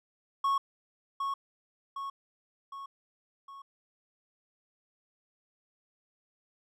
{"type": "tone with echo", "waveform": "triangle", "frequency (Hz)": 1102, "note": "C#6", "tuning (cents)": -11, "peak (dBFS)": -23, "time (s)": [0.44, 0.58], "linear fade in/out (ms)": 5, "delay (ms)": 760, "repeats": 4, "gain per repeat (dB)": -5, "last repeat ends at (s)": 3.62, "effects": []}